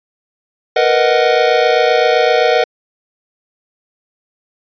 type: chord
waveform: square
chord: B major seventh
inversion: third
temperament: equal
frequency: 466.2 / 493.9 / 622.3 / 740 Hz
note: A#4 / B4 / D#5 / F#5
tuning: 0 / 0 / 0 / 0 cents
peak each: -16 dBFS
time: 0.76-2.64 s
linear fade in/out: 5 ms
effects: resampled to 11025 Hz